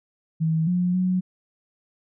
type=tone with pitch steps; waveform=sine; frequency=160.6 / 178.9 / 183.7 Hz; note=E3 / F3 / F#3; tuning=-45 / +42 / -12 cents; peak=-19 dBFS; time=0.4-1.21 s; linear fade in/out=20 ms; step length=270 ms; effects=none